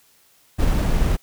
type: noise with sample-and-hold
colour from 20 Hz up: brown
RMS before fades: -18 dBFS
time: 0.58-1.17 s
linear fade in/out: 20 ms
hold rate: 8820 Hz
effects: white hiss -57 dBFS RMS until 1.22 s